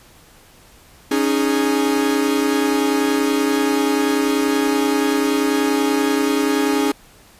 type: chord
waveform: 45% pulse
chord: C# suspended second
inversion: none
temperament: equal with one note detuned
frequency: 277.2 / 307.6 / 415.3 Hz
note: C#4 / D#4 / G#4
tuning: 0 / -20 / 0 cents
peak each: -19 / -21 / -21 dBFS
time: 1.11-6.92 s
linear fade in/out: 5 ms
effects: pink hiss -48 dBFS RMS until 7.39 s + resampled to 32000 Hz